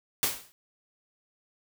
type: noise with exponential decay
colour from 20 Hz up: white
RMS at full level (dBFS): -23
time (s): 0.23-0.52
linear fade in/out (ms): 0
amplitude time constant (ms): 61
effects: none